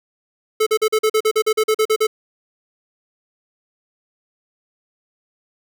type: tone bursts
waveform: square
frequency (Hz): 434.8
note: A4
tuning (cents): -21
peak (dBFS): -14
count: 14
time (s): 0.6-2.07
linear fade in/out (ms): 10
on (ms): 66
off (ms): 42
effects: none